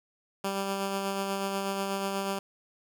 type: tone with tremolo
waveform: 10% pulse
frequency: 196 Hz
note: G3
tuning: in tune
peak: -20 dBFS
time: 0.44-2.39 s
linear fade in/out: 5 ms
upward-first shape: sine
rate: 8.2 Hz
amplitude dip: 30%
effects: none